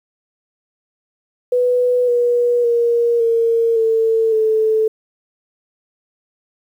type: tone with pitch steps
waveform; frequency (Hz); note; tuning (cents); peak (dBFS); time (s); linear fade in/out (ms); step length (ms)
sine; 494.5 / 482.6 / 471.1 / 459.8 / 448.8 / 438; B4 / B4 / A#4 / A#4 / A4 / A4; +2 / -40 / +18 / -24 / +34 / -8; -12; 1.52-4.88; 5; 560
effects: 8-bit